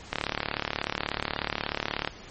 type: click train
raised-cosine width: 0.3 ms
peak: -10 dBFS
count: 72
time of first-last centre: 0.13-2.075 s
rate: 36.5 Hz
effects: pink hiss -46 dBFS RMS until 2.3 s + MP3 32 kbps